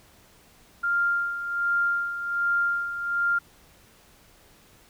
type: tone with tremolo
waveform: sine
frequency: 1396.9 Hz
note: F6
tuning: in tune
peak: -20 dBFS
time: 0.83-3.39 s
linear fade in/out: 10 ms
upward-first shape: sine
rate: 1.3 Hz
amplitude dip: 65%
effects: pink hiss -56 dBFS RMS until 4.89 s